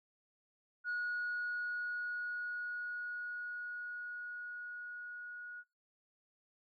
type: tone with level ramp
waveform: sine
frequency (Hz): 1453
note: F#6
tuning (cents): -32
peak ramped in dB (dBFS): -33 to -45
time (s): 0.84-5.64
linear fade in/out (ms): 50
effects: noise-tail reverb RT60 0.2 s tail -20 dB re dry + tanh soft clip ceiling -32 dBFS